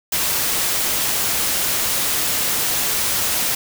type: noise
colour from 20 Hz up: white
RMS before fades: -20 dBFS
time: 0.12-3.55 s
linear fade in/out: 5 ms
effects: none